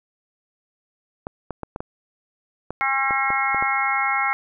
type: clicks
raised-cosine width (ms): 1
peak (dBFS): -15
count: 10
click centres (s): 1.269 / 1.507 / 1.633 / 1.761 / 1.805 / 2.706 / 3.108 / 3.304 / 3.546 / 3.625
type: harmonic tone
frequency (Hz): 270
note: C#4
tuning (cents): -45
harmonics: 3 / 4 / 5 / 6 / 7 / 8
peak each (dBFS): -25 / -28 / -25 / -33 / -30 / -23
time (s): 2.81-4.33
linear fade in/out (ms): 0
effects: none